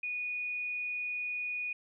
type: tone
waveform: sine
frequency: 2465 Hz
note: D#7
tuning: 17 cents flat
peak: -33 dBFS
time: 0.03-1.73 s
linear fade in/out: 5 ms
effects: none